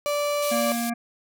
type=tone; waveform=35% pulse; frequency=583 Hz; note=D5; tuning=13 cents flat; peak=-21 dBFS; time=0.06-0.72 s; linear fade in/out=0 ms
type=band-pass noise; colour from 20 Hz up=white; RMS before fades=-34 dBFS; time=0.42-0.9 s; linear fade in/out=5 ms; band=2700 to 15000 Hz; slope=24 dB/octave
type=harmonic tone; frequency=235 Hz; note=A#3; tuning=14 cents sharp; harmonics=1 / 3 / 5 / 7 / 9 / 10; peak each=-26 / -31 / -40 / -38 / -46 / -41 dBFS; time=0.51-0.94 s; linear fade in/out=10 ms
effects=none